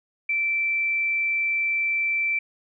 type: tone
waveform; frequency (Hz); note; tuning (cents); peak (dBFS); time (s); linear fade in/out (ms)
sine; 2335; D7; -11; -21; 0.29-2.39; 5
effects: none

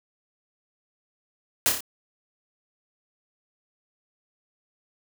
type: noise with echo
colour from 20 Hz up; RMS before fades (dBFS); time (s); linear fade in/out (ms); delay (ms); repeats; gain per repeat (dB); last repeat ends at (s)
white; -20; 1.66-1.69; 0; 29; 4; -4; 1.806
effects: none

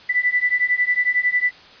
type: beating tone pair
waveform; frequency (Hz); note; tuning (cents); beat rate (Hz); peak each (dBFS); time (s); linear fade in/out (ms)
sine; 1975.5 / 1986.5; B6 / B6; 0 / +10; 11; -20 / -19; 0.09-1.51; 10
effects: white hiss -45 dBFS RMS until 1.8 s + resampled to 11025 Hz

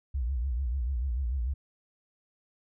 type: tone with vibrato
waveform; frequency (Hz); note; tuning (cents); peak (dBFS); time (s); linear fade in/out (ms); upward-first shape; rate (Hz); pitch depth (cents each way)
sine; 63; B1; +35; -27; 0.14-1.54; 10; triangle; 6.8; 220
effects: none

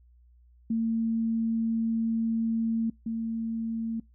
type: tone pair in turn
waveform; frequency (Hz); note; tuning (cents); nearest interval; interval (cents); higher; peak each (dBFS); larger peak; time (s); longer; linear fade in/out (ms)
sine; 226.4 / 226.4; A3 / A3; +50 / +50; unison; 0; neither; -24 / -28; first; 0.7-2.9 / 3.06-4; first; 5
effects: noise-tail reverb RT60 0.2 s tail -25 dB re dry + added 60 Hz sine -55 dBFS peak until 4.14 s

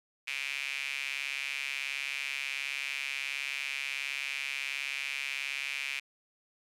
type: tone with high-pass filter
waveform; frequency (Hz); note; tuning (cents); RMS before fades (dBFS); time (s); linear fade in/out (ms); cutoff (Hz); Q
sawtooth; 138.59; C#3; 0; -36; 0.27-6; 10; 2400; 6.1
effects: low-pass 11000 Hz 12 dB/octave

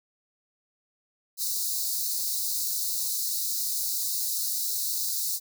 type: high-pass noise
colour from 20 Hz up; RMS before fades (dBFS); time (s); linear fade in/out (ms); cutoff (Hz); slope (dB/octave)
white; -29; 1.37-5.4; 50; 3900; 96
effects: none

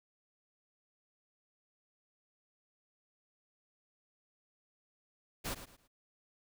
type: noise with echo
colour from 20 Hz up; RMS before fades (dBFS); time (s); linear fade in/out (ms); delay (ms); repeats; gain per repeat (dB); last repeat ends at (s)
pink; -38; 5.44-5.55; 20; 110; 3; -11; 5.88
effects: none

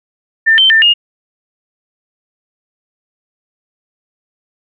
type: tone with pitch steps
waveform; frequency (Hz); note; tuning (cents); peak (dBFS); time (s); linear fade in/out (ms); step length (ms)
sine; 1792 / 3106 / 1791 / 2845; A6 / G7 / A6 / F7; +31 / -17 / +30 / +31; -5; 0.46-0.94; 20; 120
effects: none

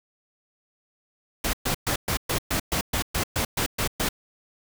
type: noise bursts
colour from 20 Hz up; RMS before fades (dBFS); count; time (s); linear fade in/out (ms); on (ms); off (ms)
pink; -25; 13; 1.44-4.089; 5; 93; 120
effects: none

